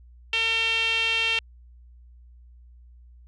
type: tone with band-pass filter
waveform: sawtooth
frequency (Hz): 453.3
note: A#4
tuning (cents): -48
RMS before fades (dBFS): -24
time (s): 0.33-1.39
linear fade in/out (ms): 2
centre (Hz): 2900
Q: 9.5
effects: added 60 Hz sine -47 dBFS peak until 3.27 s + resampled to 24000 Hz